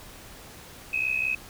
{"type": "tone pair together", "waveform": "sine", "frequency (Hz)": [2518, 2583], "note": ["D#7", "E7"], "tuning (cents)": [20, -36], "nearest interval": "unison", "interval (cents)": 44, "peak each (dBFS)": -27, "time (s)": [0.93, 1.35], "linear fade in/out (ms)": 5, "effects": ["pink hiss -46 dBFS RMS until 1.49 s"]}